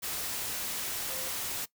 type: tone in noise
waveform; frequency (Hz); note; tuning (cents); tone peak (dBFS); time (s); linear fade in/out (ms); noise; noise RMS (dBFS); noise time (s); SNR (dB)
sine; 523; C5; -1; -46; 1.08-1.3; 20; white; -35; 0.02-1.66; -14
effects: noise-tail reverb RT60 0.1 s tail -19 dB re dry